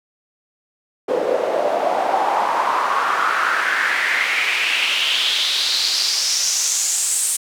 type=noise with band-pass filter sweep; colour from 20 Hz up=pink; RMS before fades=-19 dBFS; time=1.08-7.37 s; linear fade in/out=10 ms; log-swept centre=470 to 8900 Hz; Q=4; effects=high-pass 300 Hz 12 dB/octave